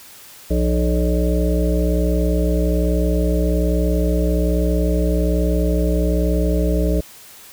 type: harmonic tone with a mistuned harmonic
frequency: 61.2 Hz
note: B1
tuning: 15 cents flat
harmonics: 1 / 3 / 5 / 7 / 9 / 10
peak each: -17 / -22 / -24 / -25 / -27 / -27 dBFS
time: 0.5-7.01 s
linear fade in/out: 10 ms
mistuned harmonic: 3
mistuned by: -100 cents
effects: white hiss -42 dBFS RMS until 7.52 s